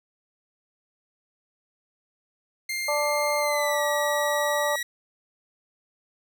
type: tone with pitch glide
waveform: sawtooth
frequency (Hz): 2108 to 1921.9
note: C7 to B6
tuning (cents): +12 to -48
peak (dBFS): -24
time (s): 2.69-4.83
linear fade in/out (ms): 5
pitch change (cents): -160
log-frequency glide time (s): 3.39-3.82
type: harmonic tone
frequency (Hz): 293.7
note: D4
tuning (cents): 0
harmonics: 2 / 3 / 4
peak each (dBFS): -25 / -29 / -31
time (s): 2.88-4.76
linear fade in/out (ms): 5
effects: none